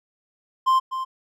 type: tone with echo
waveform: triangle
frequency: 1046.5 Hz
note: C6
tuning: in tune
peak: -13 dBFS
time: 0.66-0.8 s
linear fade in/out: 20 ms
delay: 250 ms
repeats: 1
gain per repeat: -10 dB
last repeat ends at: 1.05 s
effects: none